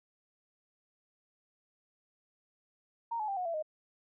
sine tone with pitch steps, 927 / 855 / 788.6 / 727.3 / 670.8 / 618.7 Hz, A#5 / A5 / G5 / F#5 / E5 / D#5, -10 / -50 / +10 / -30 / +30 / -10 cents, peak -32 dBFS, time 3.11-3.626 s, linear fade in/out 10 ms, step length 86 ms, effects none

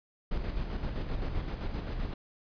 brown noise with tremolo, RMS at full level -32 dBFS, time 0.31-2.14 s, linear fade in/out 5 ms, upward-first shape square, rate 7.7 Hz, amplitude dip 40%, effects resampled to 11025 Hz

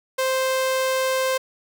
sawtooth tone, 523 Hz, C5, 1 cent flat, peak -16 dBFS, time 0.18-1.38 s, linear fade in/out 10 ms, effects none

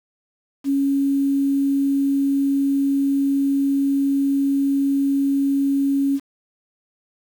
sine tone with quantisation, 276.7 Hz, C#4, 3 cents flat, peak -16 dBFS, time 0.64-6.2 s, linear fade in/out 50 ms, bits 7, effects none

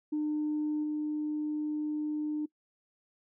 sine tone with level steps, 302.1 Hz, D4, 49 cents sharp, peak -27 / -29 dBFS, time 0.12-2.46 s, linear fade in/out 10 ms, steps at 0.83 s, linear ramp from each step 10 ms, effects noise-tail reverb RT60 0.1 s tail -22 dB re dry + tanh soft clip ceiling -25 dBFS

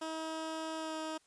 15% pulse tone with pitch glide, 319.3 to 315.5 Hz, D#4 to D#4, +45 to +24 cents, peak -31 dBFS, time 0.01-1.18 s, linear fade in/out 10 ms, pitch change -21 cents, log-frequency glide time 0.77-0.96 s, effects white hiss -69 dBFS RMS until 1.26 s + resampled to 22050 Hz

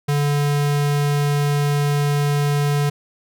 square tone, 144.8 Hz, D3, 24 cents flat, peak -17 dBFS, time 0.08-2.9 s, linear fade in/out 10 ms, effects none

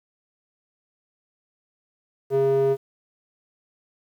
square tone with band-pass filter, 135.8 Hz, C#3, 35 cents flat, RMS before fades -20 dBFS, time 2.3-2.77 s, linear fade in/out 50 ms, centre 460 Hz, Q 7.7, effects 9-bit

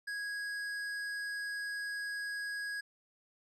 triangle tone with hard clipping, 1655 Hz, G#6, 6 cents flat, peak -38 dBFS, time 0.07-2.81 s, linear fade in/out 10 ms, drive 14 dB, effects none

